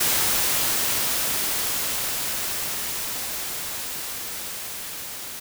white noise with level ramp, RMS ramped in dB -21 to -35 dBFS, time 0-5.4 s, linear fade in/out 10 ms, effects none

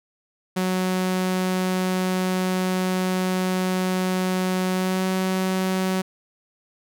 sawtooth tone with pitch glide, 185 to 187.47 Hz, F#3 to F#3, 0 to +23 cents, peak -17 dBFS, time 0.56-6.02 s, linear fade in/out 10 ms, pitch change +23 cents, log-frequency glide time 4.72-5.05 s, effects none

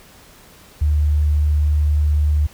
sine tone, 74.7 Hz, D2, 30 cents sharp, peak -13 dBFS, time 0.81-2.47 s, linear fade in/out 10 ms, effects pink hiss -46 dBFS RMS until 2.53 s

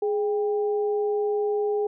sine tone pair together, 417.7 / 794 Hz, G#4 / G5, +10 / +22 cents, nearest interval major seventh, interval 1112 cents, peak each -22 / -33 dBFS, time 0.02-1.87 s, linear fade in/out 5 ms, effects none

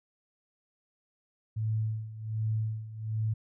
sine tone with tremolo, 109.6 Hz, A2, 6 cents flat, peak -26 dBFS, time 1.56-3.34 s, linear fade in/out 10 ms, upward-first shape sine, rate 1.3 Hz, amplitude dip 80%, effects none

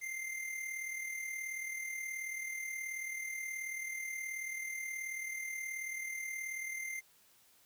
square tone with amplitude modulation, 2093 Hz, C7, in tune, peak -37 dBFS, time 0.01-7.01 s, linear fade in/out 20 ms, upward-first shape sine, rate 38.6 Hz, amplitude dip 50%, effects white hiss -66 dBFS RMS until 7.65 s

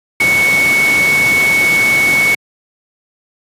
sine tone in noise, 2217 Hz, C#7, in tune, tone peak -9 dBFS, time 0.2-2.35 s, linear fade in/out 5 ms, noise pink, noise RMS -19 dBFS, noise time 0.2-2.35 s, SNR +7 dB, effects high-pass 150 Hz 12 dB/octave + resampled to 32000 Hz

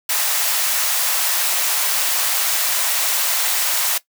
white high-pass noise, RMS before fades -19 dBFS, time 0.09-3.98 s, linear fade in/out 5 ms, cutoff 600 Hz, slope 24 dB/octave, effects noise-tail reverb RT60 0.1 s tail -17 dB re dry

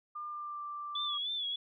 sine tone with pitch glide, 1200 to 1177.3 Hz, D6 to D6, +37 to +4 cents, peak -38 dBFS, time 0.15-1.18 s, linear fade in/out 10 ms, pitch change -33 cents, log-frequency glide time 0.28-0.62 s
sine tone with vibrato, 3437 Hz, A7, 41 cents flat, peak -33 dBFS, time 0.95-1.56 s, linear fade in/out 5 ms, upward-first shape sine, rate 3.3 Hz, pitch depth 66 cents each way
effects none

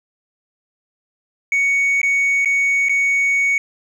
sine tone with dropouts, 2230 Hz, C#7, 10 cents sharp, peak -11 dBFS, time 1.52-3.58 s, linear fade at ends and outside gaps 2 ms, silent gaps 2.016-2.031 / 2.448-2.457 / 2.886-2.894 s, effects tanh soft clip ceiling -13 dBFS + 8-bit

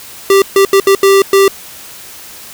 square tone bursts at uneven times, 392 Hz, G4, in tune, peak -5 dBFS, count 6, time 0.3-0.42 / 0.56-0.65 / 0.73-0.8 / 0.87-0.95 / 1.03-1.22 / 1.33-1.48 s, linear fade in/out 2 ms, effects white hiss -32 dBFS RMS until 2.53 s

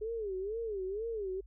sine tone with vibrato, 415.3 Hz, G#4, in tune, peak -34 dBFS, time 0.01-1.41 s, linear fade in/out 10 ms, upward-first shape sine, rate 2.1 Hz, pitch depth 190 cents each way, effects added 50 Hz sine -51 dBFS peak until 1.46 s

